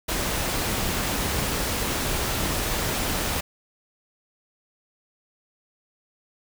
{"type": "noise", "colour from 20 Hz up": "pink", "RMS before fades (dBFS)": -26, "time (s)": [0.08, 3.41], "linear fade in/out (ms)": 10, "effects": []}